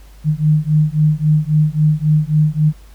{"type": "beating tone pair", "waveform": "sine", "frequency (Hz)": [151.1, 154.8], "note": ["D3", "D#3"], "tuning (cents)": [50, -9], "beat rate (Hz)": 3.7, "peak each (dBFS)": -14, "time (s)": [0.24, 2.73], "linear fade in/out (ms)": 50, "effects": ["added 50 Hz sine -38 dBFS peak until 2.94 s", "pink hiss -50 dBFS RMS until 2.94 s"]}